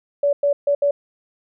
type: tone bursts at uneven times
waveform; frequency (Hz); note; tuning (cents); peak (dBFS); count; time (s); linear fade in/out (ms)
sine; 572; D5; -46; -14; 4; 0.23-0.33 / 0.43-0.53 / 0.67-0.75 / 0.82-0.91; 5
effects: none